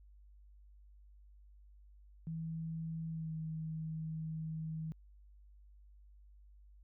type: tone with pitch glide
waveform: sine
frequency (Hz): 162.5 to 159.16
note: E3 to D#3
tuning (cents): -24 to +40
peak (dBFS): -38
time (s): 2.27-4.92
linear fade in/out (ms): 0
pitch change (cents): -36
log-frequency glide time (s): 3.1-3.33
effects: added 50 Hz sine -57 dBFS peak until 6.83 s